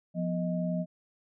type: tone cluster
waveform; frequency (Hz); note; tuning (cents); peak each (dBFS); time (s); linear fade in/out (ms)
sine; 175.8 / 246.8 / 624; F3 / B3 / D#5; +12 / -1 / +5; -29 / -37 / -35; 0.14-0.86; 50
effects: none